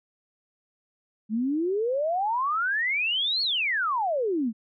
sine exponential two-way sweep, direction up then down, 207.7 to 4435 to 207.7 Hz, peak -23 dBFS, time 1.29-4.53 s, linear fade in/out 50 ms, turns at 3.42 s, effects none

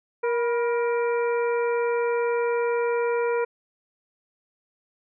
harmonic tone with a mistuned harmonic, 471.2 Hz, A#4, 19 cents sharp, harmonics 1 / 2 / 3 / 4 / 5, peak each -22 / -30 / -34 / -40 / -37 dBFS, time 0.23-3.45 s, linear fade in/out 10 ms, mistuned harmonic 2, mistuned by +60 cents, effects none

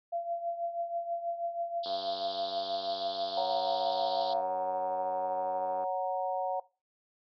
sine tone with tremolo, 684 Hz, F5, 36 cents flat, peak -29 dBFS, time 0.12-4.42 s, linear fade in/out 10 ms, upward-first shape triangle, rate 6.2 Hz, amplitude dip 75%
pink band-pass noise, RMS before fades -42 dBFS, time 1.83-4.34 s, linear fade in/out 10 ms, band 3200 to 4800 Hz, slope 96 dB/octave
click train, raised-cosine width 1 ms, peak -29 dBFS, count 377, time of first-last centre 1.86-5.839 s, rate 94.5 Hz
sine chord, F# major, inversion second, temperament equal, 554.4 / 740 / 932.3 Hz, C#5 / F#5 / A#5, 0 / 0 / 0 cents, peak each -34 / -32 / -37 dBFS, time 3.37-6.6 s, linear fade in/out 5 ms
effects noise-tail reverb RT60 0.3 s tail -20 dB re dry + high-pass 300 Hz 12 dB/octave

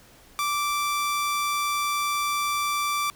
sawtooth tone, 1170 Hz, D6, 7 cents flat, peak -20 dBFS, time 0.39-3.1 s, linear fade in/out 0 ms, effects pink hiss -53 dBFS RMS until 3.15 s

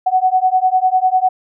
sine beating tone pair, 740 / 750 Hz, F#5 / F#5, 0 / +23 cents, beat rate 10 Hz, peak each -14 dBFS, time 0.06-1.29 s, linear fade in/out 10 ms, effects none

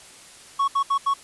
triangle tone bursts at uneven times, 1108.7 Hz, C#6, in tune, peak -16 dBFS, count 4, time 0.59-0.68 / 0.75-0.83 / 0.9-0.98 / 1.06-1.14 s, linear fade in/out 10 ms, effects white hiss -46 dBFS RMS until 1.23 s + resampled to 24000 Hz

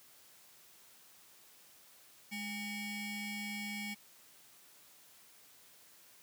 40% pulse ring-modulated tone, 1022 Hz, C6, 41 cents flat, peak -35 dBFS, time 2.31-3.95 s, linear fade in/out 20 ms, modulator 1230 Hz, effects white hiss -61 dBFS RMS until 6.22 s + high-pass 100 Hz 12 dB/octave

